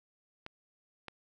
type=clicks; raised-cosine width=0.3 ms; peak=-26 dBFS; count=2; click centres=0.464 / 1.083 s; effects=none